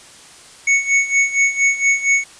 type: tone with tremolo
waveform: square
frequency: 2217 Hz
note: C#7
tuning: in tune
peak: -11 dBFS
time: 0.67-2.24 s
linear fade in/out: 5 ms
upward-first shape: sine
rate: 4.3 Hz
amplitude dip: 80%
effects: white hiss -42 dBFS RMS until 2.39 s + resampled to 22050 Hz